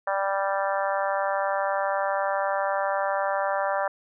harmonic tone, 196 Hz, G3, in tune, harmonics 3 / 4 / 5 / 6 / 7 / 8 / 9, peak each -27 / -29 / -31 / -33 / -34 / -35 / -36 dBFS, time 0.07-3.88 s, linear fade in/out 5 ms, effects none

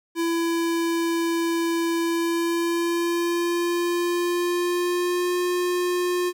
square tone with pitch glide, 334.7 to 356.7 Hz, E4 to F4, +26 to +37 cents, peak -22 dBFS, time 0.15-6.33 s, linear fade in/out 50 ms, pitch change +111 cents, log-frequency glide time 1.96-5.37 s, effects 10-bit

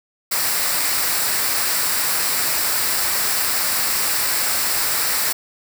white noise with comb filter, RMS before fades -20 dBFS, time 0.31-5.33 s, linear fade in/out 10 ms, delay 0.31 ms, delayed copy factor -0.5, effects none

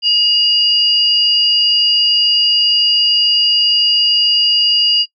sine tone pair together, 2864 / 4817 Hz, F7 / D8, +43 / +43 cents, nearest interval major sixth, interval 900 cents, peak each -12 dBFS, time 0.02-5.06 s, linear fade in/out 50 ms, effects noise-tail reverb RT60 0.1 s tail -22 dB re dry

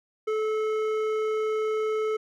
sine tone with hard clipping, 433.7 Hz, A4, 25 cents flat, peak -26 dBFS, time 0.27-2.17 s, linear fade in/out 10 ms, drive 10 dB, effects none

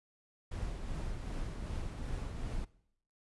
brown noise with tremolo, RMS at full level -37 dBFS, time 0.51-2.65 s, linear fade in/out 10 ms, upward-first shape triangle, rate 2.6 Hz, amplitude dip 40%, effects noise-tail reverb RT60 0.7 s tail -21 dB re dry + resampled to 24000 Hz

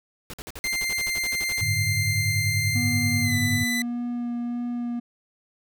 pink noise bursts, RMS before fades -37 dBFS, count 16, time 0.3-1.61 s, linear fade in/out 0 ms, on 35 ms, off 50 ms
sawtooth tone with pitch glide, 2093 to 1998.5 Hz, C7 to B6, 0 to +20 cents, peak -21 dBFS, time 0.64-3.82 s, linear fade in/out 2 ms, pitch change -80 cents, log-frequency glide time 3.22-3.35 s
sine chord, G suspended second, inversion none, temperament equal with one note detuned, 98 / 108.36 / 146.83 Hz, G2 / A2 / D3, 0 / -26 / 0 cents, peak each -28 / -26 / -31 dBFS, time 1.61-3.64 s, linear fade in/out 10 ms
triangle tone with vibrato, 240 Hz, B3, 49 cents flat, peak -24 dBFS, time 2.75-5 s, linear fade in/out 10 ms, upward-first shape sine, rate 1.7 Hz, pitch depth 10 cents each way
effects none

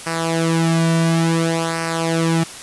sawtooth tone with flanger, 164.81 Hz, E3, in tune, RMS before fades -18 dBFS, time 0.06-2.44 s, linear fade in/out 10 ms, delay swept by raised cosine 0.28 to 2.38 ms, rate 0.57 Hz, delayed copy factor -0.75, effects white hiss -34 dBFS RMS until 2.62 s + resampled to 24000 Hz

